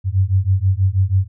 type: beating tone pair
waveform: sine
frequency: 92.5 / 98.7 Hz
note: F#2 / G2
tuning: 0 / +12 cents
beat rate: 6.2 Hz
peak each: -16 dBFS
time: 0.04-1.28 s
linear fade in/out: 50 ms
effects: none